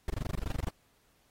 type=noise bursts; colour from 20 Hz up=brown; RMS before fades=-31 dBFS; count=15; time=0.08-0.689 s; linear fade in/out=2 ms; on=21 ms; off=21 ms; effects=pink hiss -69 dBFS RMS until 1.3 s + AAC 48 kbps